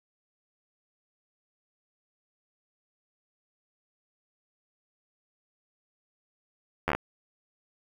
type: slowing click train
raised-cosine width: 0.5 ms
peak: -11 dBFS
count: 6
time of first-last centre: 6.88-6.95 s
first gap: 11 ms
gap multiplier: 1.12
effects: 7-bit